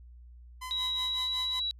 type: tone with tremolo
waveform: sawtooth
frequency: 1019 Hz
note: C6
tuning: 46 cents flat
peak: -33 dBFS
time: 0.61-1.6 s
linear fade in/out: 10 ms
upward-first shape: sine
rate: 5.4 Hz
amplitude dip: 80%
type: tone with pitch glide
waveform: sine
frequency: 3868 to 3904 Hz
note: B7 to B7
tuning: -37 to -21 cents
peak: -29 dBFS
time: 0.71-1.71 s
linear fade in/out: 0 ms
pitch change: +16 cents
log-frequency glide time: 0.98-1.28 s
effects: added 60 Hz sine -48 dBFS peak until 1.79 s + resampled to 32000 Hz